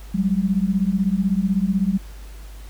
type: beating tone pair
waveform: sine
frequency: 185 / 201 Hz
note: F#3 / G3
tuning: 0 / +44 cents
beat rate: 16 Hz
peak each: -20 dBFS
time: 0.14-1.98 s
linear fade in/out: 10 ms
effects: added 50 Hz sine -35 dBFS peak until 2.69 s + pink hiss -48 dBFS RMS until 2.69 s